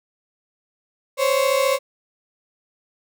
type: tone pair together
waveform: 35% pulse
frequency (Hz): 523.3 / 557.6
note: C5 / C#5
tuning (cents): 0 / +10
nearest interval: minor second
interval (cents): 110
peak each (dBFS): -18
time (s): 1.17-1.79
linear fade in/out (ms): 50
effects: none